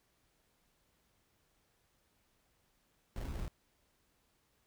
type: noise with sample-and-hold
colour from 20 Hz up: brown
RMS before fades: -40 dBFS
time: 3.16-3.48 s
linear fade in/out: 0 ms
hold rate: 1225 Hz
effects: pink hiss -75 dBFS RMS until 4.66 s